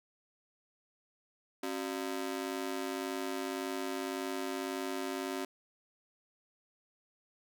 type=ring-modulated tone; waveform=sawtooth; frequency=323.3 Hz; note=E4; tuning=34 cents flat; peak=-28 dBFS; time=1.63-5.45 s; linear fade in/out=5 ms; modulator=50.9 Hz; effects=none